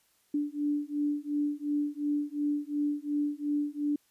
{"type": "beating tone pair", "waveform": "sine", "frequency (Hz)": [291.3, 294.1], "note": ["D4", "D4"], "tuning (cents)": [-14, 3], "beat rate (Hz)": 2.8, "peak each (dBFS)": -31, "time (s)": [0.34, 3.96], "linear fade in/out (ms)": 5, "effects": ["white hiss -69 dBFS RMS until 4.1 s", "resampled to 32000 Hz"]}